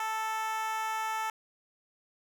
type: tone with high-pass filter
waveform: 10% pulse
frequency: 440 Hz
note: A4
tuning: in tune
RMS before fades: -33 dBFS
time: 0-1.3 s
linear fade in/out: 2 ms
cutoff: 990 Hz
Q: 5.6
effects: none